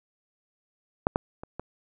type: clicks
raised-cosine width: 1 ms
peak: -7 / -9 / -24 / -20 dBFS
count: 4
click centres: 1.069 / 1.159 / 1.435 / 1.596 s
effects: none